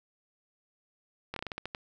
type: slowing click train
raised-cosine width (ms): 0.3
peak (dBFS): -20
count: 9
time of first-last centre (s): 1.34-1.749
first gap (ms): 23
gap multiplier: 1.22
effects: none